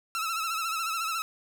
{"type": "tone with vibrato", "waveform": "sawtooth", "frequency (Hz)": 1320, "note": "E6", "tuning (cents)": 2, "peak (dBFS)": -25, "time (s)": [0.15, 1.22], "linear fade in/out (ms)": 0, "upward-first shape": "sine", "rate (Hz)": 14, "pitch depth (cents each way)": 62, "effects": []}